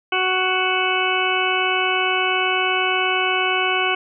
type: harmonic tone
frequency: 371.6 Hz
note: F#4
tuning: 7 cents sharp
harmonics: 1 / 2 / 3 / 4 / 6 / 7 / 8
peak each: -25 / -25 / -25 / -25 / -25 / -25 / -25 dBFS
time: 0.12-3.95 s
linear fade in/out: 5 ms
effects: none